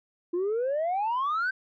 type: exponential sweep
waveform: sine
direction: up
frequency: 338.8 to 1572 Hz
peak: -23 dBFS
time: 0.33-1.51 s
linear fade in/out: 10 ms
effects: tanh soft clip ceiling -23 dBFS